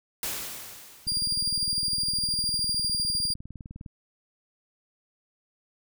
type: noise with exponential decay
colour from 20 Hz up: white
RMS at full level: -30 dBFS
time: 0.23-1.66 s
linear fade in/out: 1 ms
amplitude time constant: 310 ms
type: tone with tremolo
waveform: 35% pulse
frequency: 4788 Hz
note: D8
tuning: 33 cents sharp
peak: -22 dBFS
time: 1.07-3.34 s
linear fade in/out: 10 ms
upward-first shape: triangle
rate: 13 Hz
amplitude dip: 35%
type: click train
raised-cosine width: 5 ms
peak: -28 dBFS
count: 56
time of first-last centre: 1.07-3.862 s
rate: 19.7 Hz
effects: none